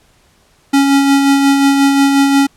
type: tone with tremolo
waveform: square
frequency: 277.2 Hz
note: C#4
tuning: in tune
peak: -7 dBFS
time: 0.73-2.47 s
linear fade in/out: 10 ms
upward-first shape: sine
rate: 5.6 Hz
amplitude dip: 35%
effects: pink hiss -52 dBFS RMS until 2.56 s + low-pass 11000 Hz 12 dB/octave